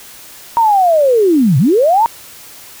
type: linear two-way sweep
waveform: sine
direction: down then up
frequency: 947 to 120 to 947 Hz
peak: -7 dBFS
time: 0.57-2.06 s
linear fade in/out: 0 ms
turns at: 1.58 s
effects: white hiss -36 dBFS RMS until 2.8 s